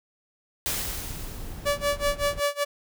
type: noise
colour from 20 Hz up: brown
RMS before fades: -36 dBFS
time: 0.66-2.4 s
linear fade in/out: 5 ms
type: noise with exponential decay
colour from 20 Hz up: white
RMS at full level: -27 dBFS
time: 0.66-2.14 s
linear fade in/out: 0 ms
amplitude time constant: 320 ms
type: tone with tremolo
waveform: sawtooth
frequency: 576 Hz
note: D5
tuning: 34 cents flat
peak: -17 dBFS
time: 1.65-2.65 s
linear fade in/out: 20 ms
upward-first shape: sine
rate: 5.3 Hz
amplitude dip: 95%
effects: none